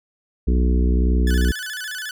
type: harmonic tone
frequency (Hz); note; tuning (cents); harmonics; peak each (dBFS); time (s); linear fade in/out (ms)
61.74; B1; 0; 1 / 3 / 4 / 5 / 6 / 7; -15 / -25 / -27 / -29 / -31 / -32; 0.47-1.52; 10
type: tone with vibrato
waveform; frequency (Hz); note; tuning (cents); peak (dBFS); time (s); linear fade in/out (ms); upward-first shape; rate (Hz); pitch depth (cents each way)
sawtooth; 1607; G6; +43; -24; 1.27-2.11; 2; square; 14; 120
effects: none